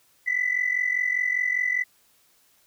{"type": "tone pair together", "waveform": "sine", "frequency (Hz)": [1970, 2015], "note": ["B6", "B6"], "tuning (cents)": [-5, 34], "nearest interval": "unison", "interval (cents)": 39, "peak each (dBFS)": -24, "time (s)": [0.26, 1.84], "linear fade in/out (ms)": 20, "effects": ["tanh soft clip ceiling -15 dBFS", "white hiss -62 dBFS RMS until 2.66 s"]}